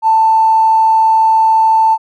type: tone with tanh clipping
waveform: triangle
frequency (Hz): 887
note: A5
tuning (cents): +14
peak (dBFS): -6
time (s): 0.02-1.98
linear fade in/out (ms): 50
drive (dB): 2
effects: none